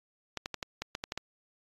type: clicks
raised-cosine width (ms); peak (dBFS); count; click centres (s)
0.2; -17; 9; 0.373 / 0.459 / 0.543 / 0.628 / 0.82 / 0.951 / 1.039 / 1.121 / 1.176
effects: AAC 32 kbps